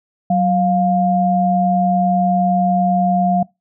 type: tone pair together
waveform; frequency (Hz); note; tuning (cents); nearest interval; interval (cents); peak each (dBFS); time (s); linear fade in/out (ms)
sine; 186.47 / 704; F#3 / F5; +14 / +14; octave + major seventh; 2300; -15; 0.3-3.43; 5
effects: noise-tail reverb RT60 0.2 s tail -23 dB re dry